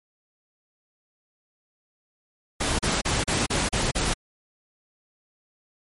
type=noise bursts; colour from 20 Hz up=pink; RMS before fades=-24 dBFS; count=7; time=2.6-4.14 s; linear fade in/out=10 ms; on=190 ms; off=35 ms; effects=MP3 48 kbps